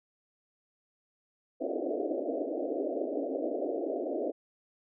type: band-pass noise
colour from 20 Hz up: pink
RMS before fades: -33 dBFS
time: 1.6-4.32 s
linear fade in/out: 20 ms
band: 260 to 690 Hz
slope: 96 dB/octave
effects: none